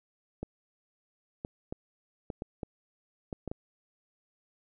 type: clicks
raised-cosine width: 2 ms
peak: -22 dBFS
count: 9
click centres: 0.43 / 1.449 / 1.725 / 2.302 / 2.421 / 2.632 / 3.328 / 3.477 / 3.515 s
effects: none